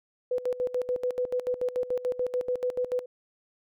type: tone with tremolo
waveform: sine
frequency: 498.4 Hz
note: B4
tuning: 16 cents sharp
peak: -24 dBFS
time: 0.31-3.06 s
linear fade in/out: 5 ms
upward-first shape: square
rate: 6.9 Hz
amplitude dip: 80%
effects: none